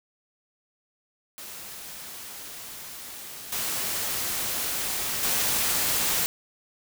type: noise with level steps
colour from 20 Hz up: white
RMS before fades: -40 / -29 / -25 dBFS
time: 1.38-6.26 s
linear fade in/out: 0 ms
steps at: 3.52 / 5.23 s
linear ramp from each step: 5 ms
effects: none